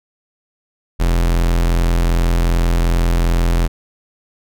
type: tone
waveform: 45% pulse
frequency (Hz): 42.62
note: F1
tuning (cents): -41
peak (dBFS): -12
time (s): 0.99-3.68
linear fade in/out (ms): 20
effects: none